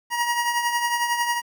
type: tone with tremolo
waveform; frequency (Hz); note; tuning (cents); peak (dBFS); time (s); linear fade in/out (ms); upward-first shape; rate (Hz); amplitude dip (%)
25% pulse; 952; A#5; +36; -15; 0.1-1.42; 50; triangle; 11; 60
effects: 9-bit